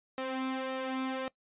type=tone with flanger; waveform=sawtooth; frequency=261.9 Hz; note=C4; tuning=2 cents sharp; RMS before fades=-35 dBFS; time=0.18-1.28 s; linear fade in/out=0 ms; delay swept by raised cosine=1.6 to 3 ms; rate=1.8 Hz; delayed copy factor=+0.6; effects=noise-tail reverb RT60 0.1 s tail -21 dB re dry + resampled to 8000 Hz